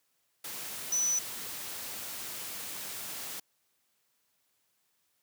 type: tone in noise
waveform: sine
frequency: 5970 Hz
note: F#8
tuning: 15 cents sharp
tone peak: -26 dBFS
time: 0.92-1.19 s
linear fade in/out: 5 ms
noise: white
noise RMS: -40 dBFS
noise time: 0.44-3.4 s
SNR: +11 dB
effects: white hiss -75 dBFS RMS until 5.22 s + high-pass 80 Hz 12 dB/octave